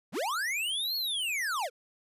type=linear two-way sweep; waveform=square; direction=up then down; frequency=116.54 to 4387 to 431 Hz; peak=-30 dBFS; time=0.12-1.7 s; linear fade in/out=50 ms; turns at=0.96 s; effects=resampled to 32000 Hz